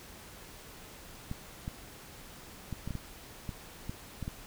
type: clicks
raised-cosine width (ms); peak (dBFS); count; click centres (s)
5; -24; 10; 1.314 / 1.679 / 2.727 / 2.876 / 2.907 / 2.953 / 3.492 / 3.895 / 4.227 / 4.279
effects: pink hiss -50 dBFS RMS until 4.46 s